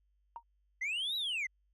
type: tone with exponential decay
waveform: sine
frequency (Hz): 932.3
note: A#5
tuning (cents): 0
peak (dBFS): -36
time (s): 0.36-0.43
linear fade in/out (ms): 1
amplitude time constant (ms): 15
type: linear two-way sweep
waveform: sine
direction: up then down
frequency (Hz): 1975.5 to 3951 to 1975.5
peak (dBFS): -30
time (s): 0.81-1.47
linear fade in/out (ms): 10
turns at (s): 1.16
effects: tanh soft clip ceiling -32 dBFS + added 50 Hz sine -70 dBFS peak until 1.73 s